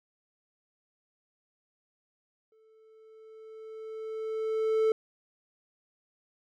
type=tone with exponential growth; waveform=triangle; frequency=440 Hz; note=A4; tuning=in tune; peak=-19 dBFS; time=2.52-4.92 s; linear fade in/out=2 ms; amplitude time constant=520 ms; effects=none